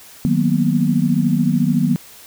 sine chord, B major seventh, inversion first, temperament equal, 155.56 / 185 / 233.1 / 246.9 Hz, D#3 / F#3 / A#3 / B3, 0 / 0 / 0 / 0 cents, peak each -19 dBFS, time 0.25-1.96 s, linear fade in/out 0 ms, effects white hiss -42 dBFS RMS until 2.26 s

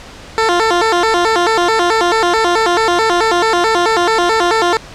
15% pulse tone with vibrato, 395 Hz, G4, 13 cents sharp, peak -4 dBFS, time 0.38-4.77 s, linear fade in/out 0 ms, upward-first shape square, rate 4.6 Hz, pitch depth 210 cents each way, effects pink hiss -34 dBFS RMS until 4.94 s + low-pass 6000 Hz 12 dB/octave

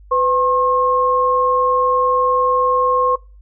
sine tone pair together, 502.9 / 1074 Hz, B4 / C6, +31 / +45 cents, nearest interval octave + minor second, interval 1314 cents, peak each -17 / -14 dBFS, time 0.11-3.16 s, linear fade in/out 10 ms, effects noise-tail reverb RT60 0.3 s tail -22 dB re dry + added 50 Hz sine -40 dBFS peak until 3.41 s

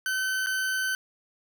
40% pulse tone with dropouts, 1527 Hz, G6, 46 cents flat, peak -25 dBFS, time 0.06-0.95 s, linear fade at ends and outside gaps 1 ms, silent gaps 0.462-0.469 s, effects none

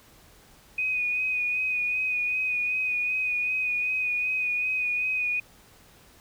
sine tone with vibrato, 2489 Hz, D#7, in tune, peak -24 dBFS, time 0.78-5.4 s, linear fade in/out 5 ms, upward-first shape sine, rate 2.6 Hz, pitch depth 26 cents each way, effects pink hiss -55 dBFS RMS until 6.2 s

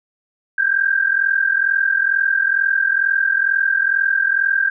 sine tone pair together, 1568 / 1610.2 Hz, G6 / G6, 0 / +46 cents, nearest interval unison, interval 46 cents, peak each -17 dBFS, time 0.58-4.7 s, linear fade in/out 5 ms, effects none

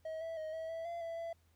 triangle tone with pitch steps, 637 / 656 / 627 / 646 / 657 / 683 / 665 / 669 Hz, D#5 / E5 / D#5 / E5 / E5 / F5 / E5 / E5, +41 / -9 / +13 / -35 / -6 / -39 / +15 / +25 cents, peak -37 dBFS, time 0.05-1.33 s, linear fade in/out 5 ms, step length 160 ms, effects added 83 Hz sine -68 dBFS peak until 1.55 s + pink hiss -75 dBFS RMS until 1.55 s

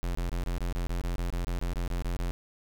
square tone bursts, 43.65 Hz, F1, in tune, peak -29 dBFS, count 16, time 0.03-2.31 s, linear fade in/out 0 ms, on 120 ms, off 24 ms, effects 11-bit

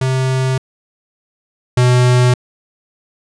square tone pair in turn, 130.81 / 124.54 Hz, C3 / B2, 0 / +15 cents, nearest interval minor second, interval 85 cents, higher first, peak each -14 / -9 dBFS, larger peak second, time 0.01-0.58 / 1.77-2.34 s, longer neither, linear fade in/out 5 ms, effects resampled to 22050 Hz

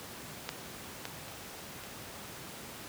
clicks, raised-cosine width 0.2 ms, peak -16 / -19 / -30 / -30 dBFS, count 4, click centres 0.491 / 1.054 / 1.282 / 1.837 s, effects pink hiss -45 dBFS RMS until 2.88 s + high-pass 100 Hz 12 dB/octave

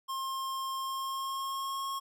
square tone with pitch glide, 1066 to 1087.8 Hz, C6 to C#6, +32 to -33 cents, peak -34 dBFS, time 0.08-2 s, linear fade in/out 20 ms, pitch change +35 cents, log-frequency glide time 0.78-1.87 s, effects none

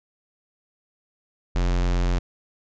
square tone, 44.3 Hz, F1, 25 cents sharp, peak -20 dBFS, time 1.55-2.19 s, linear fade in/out 10 ms, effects resampled to 16000 Hz

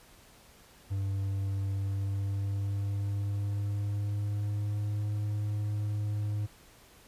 triangle tone with pitch glide, 98 to 104.43 Hz, G2 to G#2, 0 to +10 cents, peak -27 dBFS, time 0.9-6.47 s, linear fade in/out 20 ms, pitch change +110 cents, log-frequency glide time 1.72-5.1 s, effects pink hiss -57 dBFS RMS until 7.07 s + resampled to 32000 Hz

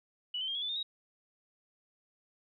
sine tone with pitch steps, 2950 / 3077 / 3210 / 3348 / 3492 / 3642 / 3799 Hz, F#7 / G7 / G7 / G#7 / A7 / A#7 / A#7, -6 / -33 / +40 / +13 / -14 / -41 / +32 cents, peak -33 dBFS, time 0.34-0.83 s, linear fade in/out 5 ms, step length 70 ms, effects none

